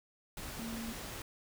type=tone in noise; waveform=sine; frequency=228.3 Hz; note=A#3; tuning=36 cents flat; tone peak=-40 dBFS; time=0.59-0.93 s; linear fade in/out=2 ms; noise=pink; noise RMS=-44 dBFS; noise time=0.37-1.22 s; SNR=+1 dB; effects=none